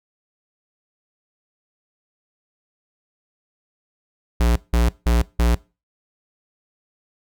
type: tone bursts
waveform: square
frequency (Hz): 58.8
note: A#1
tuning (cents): +16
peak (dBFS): -15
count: 4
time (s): 4.4-5.55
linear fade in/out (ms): 5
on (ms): 160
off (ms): 170
effects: noise-tail reverb RT60 0.3 s tail -22 dB re dry